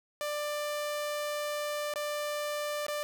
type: tone with dropouts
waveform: sawtooth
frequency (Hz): 592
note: D5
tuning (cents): +14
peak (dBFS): -28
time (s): 0.21-3.03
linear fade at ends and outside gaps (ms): 0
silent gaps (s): 1.938-1.958 / 2.866-2.883
effects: none